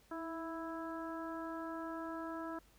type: harmonic tone with a mistuned harmonic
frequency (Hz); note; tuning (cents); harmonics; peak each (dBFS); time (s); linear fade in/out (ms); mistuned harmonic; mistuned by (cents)
329.6; E4; 0; 1 / 2 / 3 / 4 / 5; -43 / -47 / -48 / -48 / -53; 0.11-2.59; 5; 1; -32
effects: added 50 Hz sine -68 dBFS peak until 2.78 s + pink hiss -68 dBFS RMS until 2.78 s